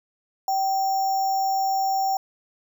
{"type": "tone with sample-and-hold", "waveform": "sine", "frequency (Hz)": 774, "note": "G5", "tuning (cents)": -22, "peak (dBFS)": -20, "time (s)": [0.48, 2.17], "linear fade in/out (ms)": 2, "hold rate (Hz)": 6300, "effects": []}